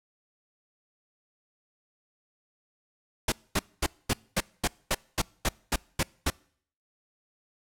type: noise bursts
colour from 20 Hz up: pink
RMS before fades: -25 dBFS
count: 12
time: 3.28-6.302 s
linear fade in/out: 5 ms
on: 41 ms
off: 230 ms
effects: noise-tail reverb RT60 0.6 s tail -26 dB re dry + low-pass 12000 Hz 12 dB/octave